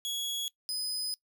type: tone pair in turn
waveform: sawtooth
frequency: 3345 / 5012 Hz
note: G#7 / D#8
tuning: +12 / +12 cents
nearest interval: perfect fifth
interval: 700 cents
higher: second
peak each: -29 / -29 dBFS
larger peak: neither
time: 0.05-0.48 / 0.69-1.14 s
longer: second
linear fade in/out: 0 ms
effects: noise-tail reverb RT60 0.1 s tail -20 dB re dry